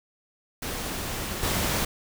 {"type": "noise with level steps", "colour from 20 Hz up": "pink", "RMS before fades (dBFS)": [-32, -26], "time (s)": [0.62, 1.85], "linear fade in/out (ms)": 5, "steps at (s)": 1.42, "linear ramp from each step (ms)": 20, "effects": []}